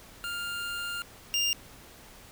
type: tone pair in turn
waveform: 25% pulse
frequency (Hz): 1400 / 2800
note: F6 / F7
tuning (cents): +4 / +4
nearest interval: octave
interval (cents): 1200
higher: second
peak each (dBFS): -29 / -21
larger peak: second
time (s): 0.24-1.02 / 1.34-1.53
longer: first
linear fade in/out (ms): 0
effects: pink hiss -51 dBFS RMS until 2.31 s